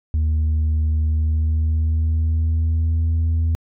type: tone with pitch glide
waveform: sine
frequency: 77.78 to 81.51 Hz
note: D#2 to E2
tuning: 0 to -19 cents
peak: -13 dBFS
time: 0.14-3.55 s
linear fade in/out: 0 ms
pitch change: +81 cents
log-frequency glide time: 1.02-3.08 s
effects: tanh soft clip ceiling -15 dBFS